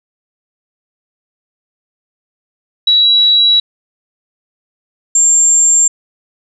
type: tone pair in turn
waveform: sine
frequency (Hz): 3901 / 7364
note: B7 / A#8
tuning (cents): -22 / -22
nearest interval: major seventh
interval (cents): 1100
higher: second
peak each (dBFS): -6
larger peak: neither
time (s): 2.87-3.6 / 5.15-5.88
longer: neither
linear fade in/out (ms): 5
effects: none